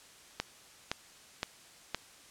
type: click train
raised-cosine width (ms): 0.2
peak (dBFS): -14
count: 4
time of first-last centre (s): 0.4-1.946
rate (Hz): 1.94
effects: white hiss -56 dBFS RMS until 2.3 s + low-pass 9000 Hz 12 dB/octave